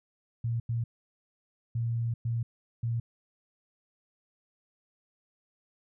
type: tone bursts at uneven times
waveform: sine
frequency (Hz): 116.54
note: A#2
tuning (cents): 0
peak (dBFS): -27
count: 5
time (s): 0.44-0.6 / 0.69-0.84 / 1.75-2.14 / 2.25-2.43 / 2.83-3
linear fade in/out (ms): 5
effects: none